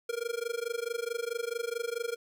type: tone with amplitude modulation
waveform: square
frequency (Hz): 469.2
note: A#4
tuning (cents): +11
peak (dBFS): -29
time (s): 0.09-2.16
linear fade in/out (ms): 5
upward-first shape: sine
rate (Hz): 24.6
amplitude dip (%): 95
effects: none